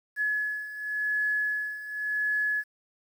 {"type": "beating tone pair", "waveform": "sine", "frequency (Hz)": [1700, 1700.9], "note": ["G#6", "G#6"], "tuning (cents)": [40, 41], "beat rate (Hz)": 0.9, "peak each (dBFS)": [-32, -28], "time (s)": [0.16, 2.64], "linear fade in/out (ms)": 50, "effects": ["9-bit"]}